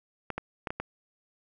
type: clicks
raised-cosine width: 0.5 ms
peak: -17 dBFS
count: 5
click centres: 0.303 / 0.38 / 0.672 / 0.705 / 0.8 s
effects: none